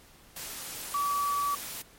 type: tone in noise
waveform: sine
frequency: 1146 Hz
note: D6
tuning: 43 cents flat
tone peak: -26 dBFS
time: 0.94-1.55 s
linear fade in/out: 5 ms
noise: white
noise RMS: -39 dBFS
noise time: 0.36-1.82 s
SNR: +10 dB
effects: pink hiss -56 dBFS RMS until 1.98 s + MP3 64 kbps